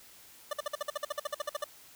25% pulse tone bursts, 590 Hz, D5, 8 cents sharp, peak -27 dBFS, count 16, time 0.51-1.642 s, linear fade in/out 5 ms, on 22 ms, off 52 ms, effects white hiss -55 dBFS RMS until 1.95 s

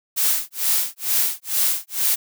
blue noise with tremolo, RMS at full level -18 dBFS, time 0.16-2.16 s, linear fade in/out 20 ms, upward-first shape sine, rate 2.2 Hz, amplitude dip 100%, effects none

